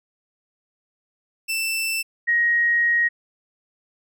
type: tone pair in turn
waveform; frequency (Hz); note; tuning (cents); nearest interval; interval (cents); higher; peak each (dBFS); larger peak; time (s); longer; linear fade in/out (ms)
sawtooth / sine; 2664 / 1883.7; E7 / A#6; +18 / +18; tritone; 600; first; -19 / -16; second; 1.48-2.03 / 2.27-3.09; second; 20
effects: none

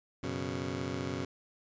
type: chord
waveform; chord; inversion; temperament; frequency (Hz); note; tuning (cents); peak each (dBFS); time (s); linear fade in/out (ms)
15% pulse; F# suspended fourth; none; just; 92.5 / 123.33 / 138.75; F#2 / B2 / C#3; 0 / -2 / +2; -33; 0.23-1.25; 5
effects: resampled to 16000 Hz

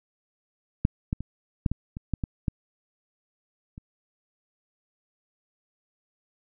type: clicks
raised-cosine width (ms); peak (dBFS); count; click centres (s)
5; -7 / -13 / -21 / -9 / -15 / -22 / -13 / -16 / -12 / -28; 10; 0.851 / 1.129 / 1.206 / 1.662 / 1.716 / 1.969 / 2.137 / 2.238 / 2.482 / 3.779
effects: none

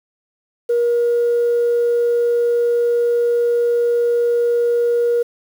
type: tone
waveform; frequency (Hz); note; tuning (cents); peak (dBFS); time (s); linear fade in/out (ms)
sine; 474.9; A#4; +32; -12; 0.69-5.23; 10
effects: tanh soft clip ceiling -10 dBFS + 7-bit

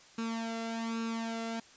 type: tone with flanger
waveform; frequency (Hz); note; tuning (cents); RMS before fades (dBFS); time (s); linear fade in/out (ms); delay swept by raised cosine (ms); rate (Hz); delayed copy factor
sawtooth; 227.6; A#3; -41; -36; 0.18-1.6; 5; 0.75 to 1.47; 1.2; +0.75
effects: white hiss -57 dBFS RMS until 1.76 s + resampled to 16000 Hz

